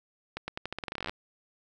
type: accelerating click train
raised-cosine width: 0.3 ms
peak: -18 dBFS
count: 18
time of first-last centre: 0.37-1.095 s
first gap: 110 ms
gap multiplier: 0.86
effects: none